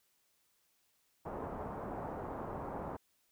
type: low-pass noise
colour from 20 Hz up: white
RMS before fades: -42 dBFS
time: 1.25-2.97 s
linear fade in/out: 10 ms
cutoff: 980 Hz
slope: 24 dB/octave
effects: white hiss -75 dBFS RMS until 3.31 s